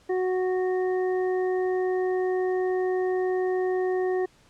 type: harmonic tone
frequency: 369.3 Hz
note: F#4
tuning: 3 cents flat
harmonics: 1 / 2 / 3 / 5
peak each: -23 / -33 / -44 / -39 dBFS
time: 0.09-4.26 s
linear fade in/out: 10 ms
effects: pink hiss -59 dBFS RMS until 4.49 s + low-pass 8000 Hz 12 dB/octave